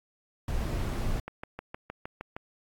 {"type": "noise", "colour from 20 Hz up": "brown", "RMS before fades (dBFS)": -30, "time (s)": [0.48, 1.2], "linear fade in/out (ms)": 2}
{"type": "click train", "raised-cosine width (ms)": 0.5, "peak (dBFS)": -22, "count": 8, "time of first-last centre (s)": [1.28, 2.365], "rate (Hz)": 6.45}
{"effects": ["AAC 64 kbps"]}